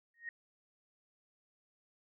sine tone with exponential growth, 1864.7 Hz, A#6, in tune, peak -36 dBFS, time 0.14-0.29 s, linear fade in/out 2 ms, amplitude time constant 31 ms, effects none

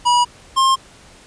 square tone pair in turn, 970 / 1063.3 Hz, B5 / C6, -31 / +28 cents, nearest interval major second, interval 159 cents, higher second, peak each -12 dBFS, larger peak neither, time 0.05-0.25 / 0.56-0.76 s, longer neither, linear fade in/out 20 ms, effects pink hiss -45 dBFS RMS until 1.26 s + resampled to 22050 Hz

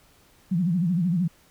sine tone with vibrato, 175.2 Hz, F3, 6 cents sharp, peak -20 dBFS, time 0.51-1.28 s, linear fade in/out 10 ms, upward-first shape sine, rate 13 Hz, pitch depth 150 cents each way, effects pink hiss -58 dBFS RMS until 1.5 s

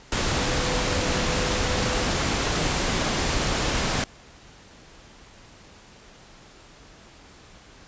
sine tone in noise, 501 Hz, B4, 25 cents sharp, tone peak -32 dBFS, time 0.37-2.05 s, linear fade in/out 2 ms, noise pink, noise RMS -24 dBFS, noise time 0.12-4.04 s, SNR -11 dB, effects pink hiss -49 dBFS RMS until 7.87 s + resampled to 16000 Hz

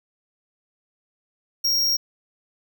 square tone, 5588 Hz, F8, in tune, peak -19 dBFS, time 1.64-1.97 s, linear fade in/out 10 ms, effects 10-bit

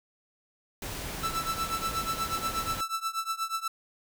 pink noise, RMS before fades -37 dBFS, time 0.82-2.81 s, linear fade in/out 2 ms
45% pulse tone with tremolo, 1325 Hz, E6, 9 cents sharp, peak -26 dBFS, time 1.23-3.68 s, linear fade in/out 5 ms, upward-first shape triangle, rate 8.3 Hz, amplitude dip 95%
effects none

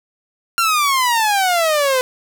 sawtooth exponential sweep, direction down, 1392 to 502 Hz, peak -10 dBFS, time 0.58-2.01 s, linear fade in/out 0 ms, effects none

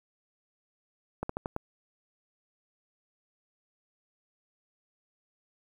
slowing click train, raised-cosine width 1 ms, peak -18 dBFS, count 5, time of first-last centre 1.23-1.564 s, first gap 64 ms, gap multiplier 1.18, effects 9-bit

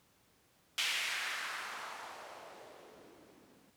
violet noise with low-pass filter sweep, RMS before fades -42 dBFS, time 0.78-3.7 s, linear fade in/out 0 ms, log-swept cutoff 2800 to 220 Hz, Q 1.7, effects pink hiss -69 dBFS RMS until 3.76 s + high-pass 80 Hz 12 dB/octave

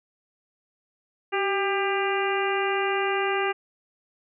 harmonic tone with a mistuned harmonic, 398.3 Hz, G4, 28 cents sharp, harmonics 1 / 2 / 3 / 4 / 5 / 6 / 7, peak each -26 / -29 / -31 / -32 / -33 / -34 / -34 dBFS, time 1.32-3.53 s, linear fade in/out 20 ms, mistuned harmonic 1, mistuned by -50 cents, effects none

